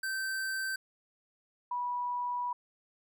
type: tone pair in turn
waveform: square / sine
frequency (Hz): 1552 / 977.7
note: G6 / B5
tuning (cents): -18 / -18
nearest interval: minor sixth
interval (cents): 800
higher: first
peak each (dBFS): -33 / -31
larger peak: second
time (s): 0.03-0.76 / 1.71-2.53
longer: second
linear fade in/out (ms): 5
effects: none

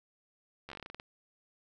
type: slowing click train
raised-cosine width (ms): 0.3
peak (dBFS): -28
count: 12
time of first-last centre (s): 0.69-0.999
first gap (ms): 12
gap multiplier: 1.16
effects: none

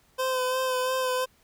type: tone with vibrato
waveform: 25% pulse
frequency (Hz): 513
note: C5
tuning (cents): -34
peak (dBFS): -21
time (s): 0.18-1.26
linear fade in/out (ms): 20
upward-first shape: sine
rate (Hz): 2.9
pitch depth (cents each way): 24
effects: pink hiss -63 dBFS RMS until 1.43 s

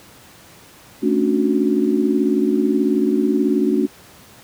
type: chord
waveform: sine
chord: D major seventh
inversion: second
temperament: just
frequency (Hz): 220.2 / 275.3 / 293.7 / 367.1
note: A3 / C#4 / D4 / F#4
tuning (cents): +2 / -12 / 0 / -14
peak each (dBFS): -20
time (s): 1.02-3.87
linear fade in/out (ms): 20
effects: pink hiss -45 dBFS RMS until 4.43 s + high-pass 80 Hz 12 dB/octave

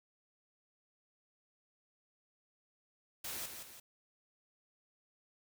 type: noise with echo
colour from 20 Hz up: white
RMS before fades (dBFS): -42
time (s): 3.24-3.46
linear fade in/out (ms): 5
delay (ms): 170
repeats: 2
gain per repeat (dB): -6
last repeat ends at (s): 3.8
effects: none

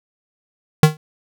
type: tone with exponential decay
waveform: square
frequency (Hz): 154.3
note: D#3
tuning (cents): -14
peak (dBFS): -3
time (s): 0.83-0.97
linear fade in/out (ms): 2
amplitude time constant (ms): 29
effects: none

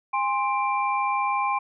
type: tone cluster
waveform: sine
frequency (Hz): 815 / 1049 / 2361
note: G#5 / C6 / D7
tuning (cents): -33 / +4 / +9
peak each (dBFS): -26 / -24 / -31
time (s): 0.13-1.59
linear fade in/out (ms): 10
effects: none

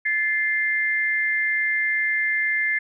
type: tone pair together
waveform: sine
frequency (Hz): 1741.2 / 2093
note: A6 / C7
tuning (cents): -19 / 0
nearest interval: minor third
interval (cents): 319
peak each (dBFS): -23 / -22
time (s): 0.05-2.79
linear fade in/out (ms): 10
effects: none

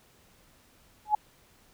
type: tone with exponential growth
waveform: sine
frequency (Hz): 846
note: G#5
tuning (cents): +32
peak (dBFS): -16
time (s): 1.05-1.15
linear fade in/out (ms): 5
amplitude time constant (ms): 20
effects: pink hiss -61 dBFS RMS until 1.73 s

